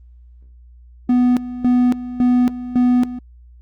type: tone with tremolo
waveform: triangle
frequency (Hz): 247.5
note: B3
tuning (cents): +4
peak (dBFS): -9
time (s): 1.09-3.19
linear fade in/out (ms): 5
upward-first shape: square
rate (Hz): 1.8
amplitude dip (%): 80
effects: added 60 Hz sine -41 dBFS peak until 3.61 s + Opus 24 kbps